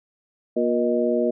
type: harmonic tone with a mistuned harmonic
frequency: 119.5 Hz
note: A#2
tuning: 43 cents sharp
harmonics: 2 / 3 / 4 / 5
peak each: -24 / -24 / -24 / -24 dBFS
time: 0.56-1.31 s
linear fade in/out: 10 ms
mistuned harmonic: 5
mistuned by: +62 cents
effects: none